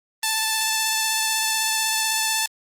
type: tone with vibrato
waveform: 5% pulse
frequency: 880 Hz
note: A5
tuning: in tune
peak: -8 dBFS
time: 0.23-2.46 s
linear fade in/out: 2 ms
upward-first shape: triangle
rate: 16 Hz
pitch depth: 16 cents each way
effects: Opus 24 kbps